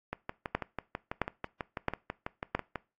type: two click trains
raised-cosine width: 0.5 ms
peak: -12 / -19 dBFS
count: 4 / 17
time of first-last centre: 0.55-2.55 / 0.13-2.757 s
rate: 1.5 / 6.09 Hz
effects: noise-tail reverb RT60 0.3 s tail -21 dB re dry + AAC 48 kbps

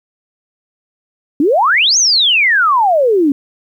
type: exponential two-way sweep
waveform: sine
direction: up then down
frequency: 267.9 to 6590 to 267.9 Hz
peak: -8 dBFS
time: 1.4-3.32 s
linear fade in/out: 2 ms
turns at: 1.98 s
effects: 8-bit

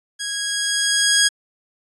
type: tone with level ramp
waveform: 10% pulse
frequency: 1649 Hz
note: G#6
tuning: 13 cents flat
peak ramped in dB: -16 to -3 dBFS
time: 0.19-1.29 s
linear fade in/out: 20 ms
effects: resampled to 24000 Hz

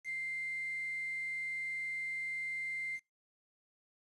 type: tone with quantisation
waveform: sine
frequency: 2093 Hz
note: C7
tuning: in tune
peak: -36 dBFS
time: 0.04-3 s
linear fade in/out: 50 ms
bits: 9
effects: noise-tail reverb RT60 0.2 s tail -26 dB re dry + resampled to 22050 Hz

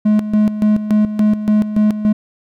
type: tone with tremolo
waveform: triangle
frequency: 212 Hz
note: G#3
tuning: 36 cents sharp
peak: -7 dBFS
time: 0.05-2.13 s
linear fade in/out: 10 ms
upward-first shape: square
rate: 3.5 Hz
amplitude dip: 70%
effects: none

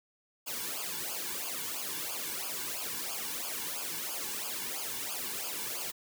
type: noise with flanger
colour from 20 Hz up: white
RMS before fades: -37 dBFS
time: 0.46-5.92 s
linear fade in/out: 20 ms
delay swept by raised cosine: 0.51 to 1.61 ms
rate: 3 Hz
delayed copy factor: -0.95
effects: none

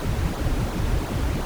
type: noise with flanger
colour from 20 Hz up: brown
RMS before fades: -24 dBFS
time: 0-1.45 s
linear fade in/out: 0 ms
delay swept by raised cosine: 0.36 to 6.16 ms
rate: 2.8 Hz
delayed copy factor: -0.65
effects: none

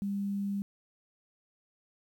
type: tone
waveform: sine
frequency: 200 Hz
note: G3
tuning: 35 cents sharp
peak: -30 dBFS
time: 0.02-0.62 s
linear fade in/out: 0 ms
effects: 10-bit

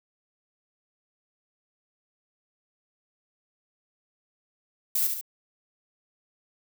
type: noise with echo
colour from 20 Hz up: violet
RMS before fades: -25 dBFS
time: 4.95-5.07 s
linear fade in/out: 5 ms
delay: 71 ms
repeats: 2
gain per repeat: -5 dB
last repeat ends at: 5.212 s
effects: none

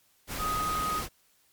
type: tone in noise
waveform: sine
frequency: 1251 Hz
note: D#6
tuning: 9 cents sharp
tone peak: -28 dBFS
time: 0.38-1.03 s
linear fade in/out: 50 ms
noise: pink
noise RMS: -35 dBFS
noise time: 0.27-1.09 s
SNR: +4 dB
effects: white hiss -66 dBFS RMS until 1.52 s + MP3 96 kbps

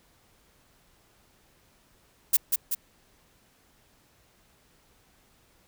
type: noise with echo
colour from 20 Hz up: violet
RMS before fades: -19 dBFS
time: 2.33-2.37 s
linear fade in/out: 10 ms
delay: 190 ms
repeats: 2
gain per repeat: -4 dB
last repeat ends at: 2.75 s
effects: pink hiss -63 dBFS RMS until 5.67 s

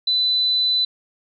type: tone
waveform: sine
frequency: 4000 Hz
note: B7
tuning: 21 cents sharp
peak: -16 dBFS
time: 0.07-0.85 s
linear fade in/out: 5 ms
effects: none

